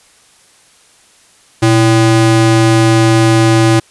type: ring-modulated tone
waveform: square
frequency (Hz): 225.5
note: A3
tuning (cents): +43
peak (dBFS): -4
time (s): 1.62-3.8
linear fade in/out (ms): 10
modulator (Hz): 106
effects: white hiss -47 dBFS RMS until 3.9 s + resampled to 24000 Hz